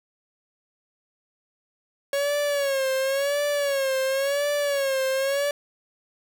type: tone with vibrato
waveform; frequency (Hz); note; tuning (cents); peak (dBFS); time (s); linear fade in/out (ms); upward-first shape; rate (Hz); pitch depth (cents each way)
45% pulse; 554.4; C#5; 0; -22; 2.13-5.51; 2; sine; 0.94; 86
effects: none